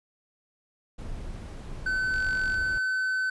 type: noise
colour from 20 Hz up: brown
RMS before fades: -37 dBFS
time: 0.98-2.79 s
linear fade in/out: 10 ms
type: tone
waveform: triangle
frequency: 1520 Hz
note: F#6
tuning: 46 cents sharp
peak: -23 dBFS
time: 1.86-3.3 s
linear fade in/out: 5 ms
type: click train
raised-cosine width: 0.2 ms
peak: -26 dBFS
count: 20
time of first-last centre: 2.14-2.543 s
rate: 47.2 Hz
effects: resampled to 24000 Hz